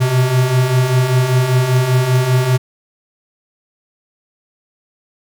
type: beating tone pair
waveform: square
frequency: 123.8 / 128.9 Hz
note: B2 / C3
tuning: +5 / -26 cents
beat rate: 5.1 Hz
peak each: -19 / -13 dBFS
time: 0-2.58 s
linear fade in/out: 20 ms
effects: none